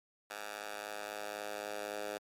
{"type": "tone with high-pass filter sweep", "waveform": "10% pulse", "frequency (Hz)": 103.83, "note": "G#2", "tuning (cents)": 0, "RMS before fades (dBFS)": -42, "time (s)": [0.3, 2.18], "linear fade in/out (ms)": 5, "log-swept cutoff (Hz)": [940, 520], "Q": 1.3, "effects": ["MP3 64 kbps"]}